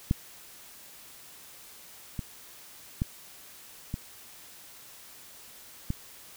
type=clicks; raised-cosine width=5 ms; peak=-11 / -20 / -14 / -19 / -16 dBFS; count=5; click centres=0.111 / 2.192 / 3.019 / 3.941 / 5.904 s; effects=white hiss -50 dBFS RMS until 6.36 s